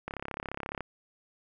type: click train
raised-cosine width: 0.5 ms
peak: -20 dBFS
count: 26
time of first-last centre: 0.08-0.807 s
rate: 34.4 Hz
effects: none